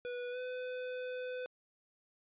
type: tone with pitch glide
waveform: square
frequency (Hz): 490.3 to 503.2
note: B4 to B4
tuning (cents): -13 to +32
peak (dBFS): -39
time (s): 0.05-1.46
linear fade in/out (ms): 0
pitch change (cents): +45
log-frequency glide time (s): 0.31-0.38
effects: resampled to 8000 Hz